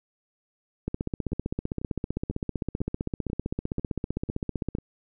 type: two click trains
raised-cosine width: 3 ms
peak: -22 / -15 dBFS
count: 8 / 61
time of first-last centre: 1.32-4.785 / 0.88-4.751 s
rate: 2.02 / 15.5 Hz
effects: none